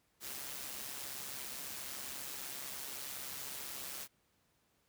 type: noise with amplitude modulation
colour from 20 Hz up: white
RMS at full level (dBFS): -42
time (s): 0.2-4.08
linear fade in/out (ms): 50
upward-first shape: sine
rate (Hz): 135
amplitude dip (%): 50
effects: pink hiss -75 dBFS RMS until 4.88 s + high-pass 60 Hz 12 dB/octave